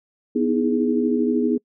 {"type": "chord", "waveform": "sine", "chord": "E major seventh", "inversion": "second", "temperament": "equal with one note detuned", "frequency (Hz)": [246.9, 311.1, 323.8, 415.3], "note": ["B3", "D#4", "E4", "G#4"], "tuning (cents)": [0, 0, -31, 0], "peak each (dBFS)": [-20, -25, -26, -23], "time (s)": [0.35, 1.58], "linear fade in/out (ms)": 10, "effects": ["noise-tail reverb RT60 0.1 s tail -25 dB re dry"]}